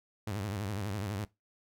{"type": "tone with vibrato", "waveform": "sawtooth", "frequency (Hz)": 101.4, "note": "G#2", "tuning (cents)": -41, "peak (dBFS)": -30, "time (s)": [0.27, 1.25], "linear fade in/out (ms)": 5, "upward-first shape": "sine", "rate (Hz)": 12, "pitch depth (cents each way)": 140, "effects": ["noise-tail reverb RT60 0.2 s tail -20 dB re dry"]}